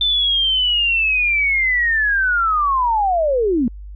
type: linear sweep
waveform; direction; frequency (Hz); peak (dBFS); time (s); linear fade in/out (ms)
sine; down; 3557 to 220; -14; 0.01-3.68; 2
effects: added 50 Hz sine -31 dBFS peak until 3.95 s